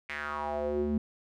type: tone with band-pass filter sweep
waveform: square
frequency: 73.9 Hz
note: D2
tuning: 11 cents sharp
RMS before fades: -32 dBFS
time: 0.09-0.98 s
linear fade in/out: 5 ms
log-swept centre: 2200 to 230 Hz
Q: 4.3
effects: none